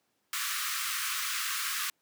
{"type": "high-pass noise", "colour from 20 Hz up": "pink", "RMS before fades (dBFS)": -33, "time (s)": [0.33, 1.9], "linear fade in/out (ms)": 2, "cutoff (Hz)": 1100, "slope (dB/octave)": 96, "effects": ["pink hiss -75 dBFS RMS until 2.01 s", "high-pass 200 Hz 12 dB/octave"]}